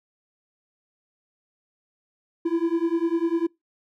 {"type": "beating tone pair", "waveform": "triangle", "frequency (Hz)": [329.6, 339.6], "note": ["E4", "F4"], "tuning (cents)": [0, -48], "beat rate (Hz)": 10, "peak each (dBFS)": -22, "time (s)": [2.45, 3.47], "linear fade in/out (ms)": 10, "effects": ["noise-tail reverb RT60 0.2 s tail -25 dB re dry"]}